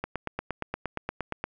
click train, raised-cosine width 0.5 ms, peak -15 dBFS, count 13, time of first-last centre 0.04-1.44 s, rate 8.57 Hz, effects none

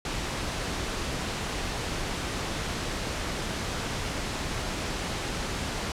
pink low-pass noise, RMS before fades -32 dBFS, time 0.05-5.92 s, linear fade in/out 2 ms, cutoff 7200 Hz, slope 12 dB/octave, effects low-pass 12000 Hz 12 dB/octave

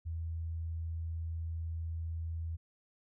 sine tone, 82.1 Hz, E2, 6 cents flat, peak -35 dBFS, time 0.05-2.57 s, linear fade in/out 20 ms, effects none

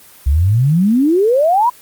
sine exponential sweep, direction up, 64.4 to 1011 Hz, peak -9 dBFS, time 0.26-1.7 s, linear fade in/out 10 ms, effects white hiss -42 dBFS RMS until 1.81 s + Opus 24 kbps

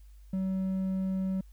sine tone with hard clipping, 189.3 Hz, F#3, 40 cents sharp, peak -29 dBFS, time 0.33-1.41 s, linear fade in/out 5 ms, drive 3 dB, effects added 50 Hz sine -49 dBFS peak until 1.52 s + white hiss -70 dBFS RMS until 1.52 s

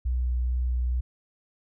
sine tone with vibrato, 61.74 Hz, B1, in tune, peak -23 dBFS, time 0.05-1.01 s, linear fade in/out 10 ms, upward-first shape sine, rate 2.3 Hz, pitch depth 11 cents each way, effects none

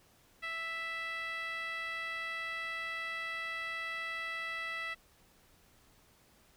10% pulse tone with band-pass filter, 659.3 Hz, E5, in tune, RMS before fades -39 dBFS, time 0.42-4.95 s, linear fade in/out 20 ms, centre 1900 Hz, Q 2.2, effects pink hiss -65 dBFS RMS until 6.56 s

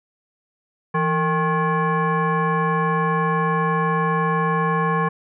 sine tone with frequency modulation, 457 Hz, A#4, 34 cents flat, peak -17 dBFS, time 0.94-5.09 s, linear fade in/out 10 ms, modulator 624 Hz, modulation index 1.7, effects none

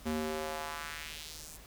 square tone with high-pass filter sweep, 77.6 Hz, D#2, 4 cents flat, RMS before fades -39 dBFS, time 0.05-1.58 s, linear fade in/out 20 ms, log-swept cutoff 180 to 8500 Hz, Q 1.5, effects added 50 Hz sine -54 dBFS peak until 1.66 s + pink hiss -54 dBFS RMS until 1.66 s

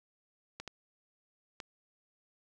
clicks, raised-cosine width 0.2 ms, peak -24 dBFS, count 3, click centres 0.6 / 0.677 / 1.602 s, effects none

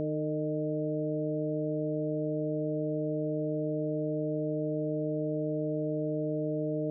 harmonic tone with a mistuned harmonic, 153.4 Hz, D#3, 24 cents flat, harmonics 1 / 2 / 3 / 4, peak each -35 / -33 / -35 / -35 dBFS, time 0-6.9 s, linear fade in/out 0 ms, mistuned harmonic 3, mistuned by -27 cents, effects none

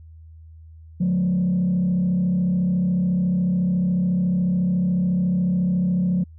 sine tone with frequency modulation, 180.4 Hz, F#3, 44 cents flat, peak -16 dBFS, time 1-6.24 s, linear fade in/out 10 ms, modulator 34 Hz, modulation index 0.55, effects tanh soft clip ceiling -15 dBFS + added 80 Hz sine -41 dBFS peak until 6.38 s

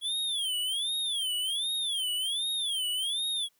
square tone with vibrato, 3320 Hz, G#7, 1 cent flat, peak -29 dBFS, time 0.01-3.49 s, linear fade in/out 50 ms, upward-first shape sine, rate 1.3 Hz, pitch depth 210 cents each way, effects white hiss -71 dBFS RMS until 3.59 s

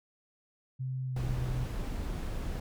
sine tone with pitch glide, 130 to 125.64 Hz, C3 to B2, -11 to +30 cents, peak -32 dBFS, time 0.79-1.66 s, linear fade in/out 20 ms, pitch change -59 cents, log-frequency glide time 1.05-1.25 s
brown noise, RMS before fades -35 dBFS, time 1.16-2.6 s, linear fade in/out 5 ms
effects none

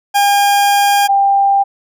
40% pulse / sine tone pair in turn, 808 / 793.2 Hz, G#5 / G5, -48 / +20 cents, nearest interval unison, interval 32 cents, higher first, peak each -8 dBFS, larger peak neither, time 0.14-1.08 / 1.08-1.64 s, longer first, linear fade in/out 20 ms, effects none

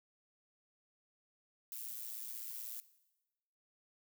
violet noise with amplitude modulation, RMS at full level -42 dBFS, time 1.72-2.8 s, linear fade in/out 0 ms, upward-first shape sine, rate 116 Hz, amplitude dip 70%, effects noise-tail reverb RT60 1.0 s tail -17 dB re dry

